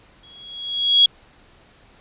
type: tone with exponential growth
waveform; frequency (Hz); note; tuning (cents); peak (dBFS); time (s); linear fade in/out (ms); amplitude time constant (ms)
sine; 3322; G#7; 0; -7; 0.23-1.06; 5; 180
effects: pink hiss -52 dBFS RMS until 2 s + resampled to 8000 Hz